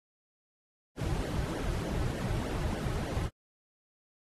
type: noise with flanger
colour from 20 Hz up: brown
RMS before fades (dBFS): -33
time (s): 0.96-3.3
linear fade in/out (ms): 50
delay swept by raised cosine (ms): 0.78 to 4.38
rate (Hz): 3.3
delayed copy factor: -0.95
effects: AAC 32 kbps